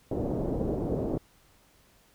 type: low-pass noise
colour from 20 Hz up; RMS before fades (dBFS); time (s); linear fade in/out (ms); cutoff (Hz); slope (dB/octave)
white; -30; 0.11-1.18; 5; 520; 24
effects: pink hiss -62 dBFS RMS until 2.14 s